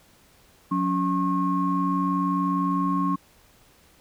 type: tone cluster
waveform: sine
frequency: 181.8 / 281.2 / 1083 Hz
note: F#3 / C#4 / C#6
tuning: -30 / +25 / -41 cents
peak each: -25 dBFS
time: 0.71-3.16 s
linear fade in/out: 10 ms
effects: tanh soft clip ceiling -12 dBFS + pink hiss -57 dBFS RMS until 4 s